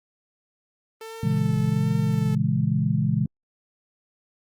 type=tone with vibrato; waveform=sawtooth; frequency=444 Hz; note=A4; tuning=16 cents sharp; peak=-32 dBFS; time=1.01-2.35 s; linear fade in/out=2 ms; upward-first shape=triangle; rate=1.3 Hz; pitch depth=35 cents each way
type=chord; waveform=sine; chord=A# half-diminished seventh; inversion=none; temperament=equal; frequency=116.54 / 138.59 / 164.81 / 207.7 Hz; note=A#2 / C#3 / E3 / G#3; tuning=0 / 0 / 0 / 0 cents; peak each=-26 / -24 / -25 / -26 dBFS; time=1.23-3.26 s; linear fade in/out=5 ms
effects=Opus 32 kbps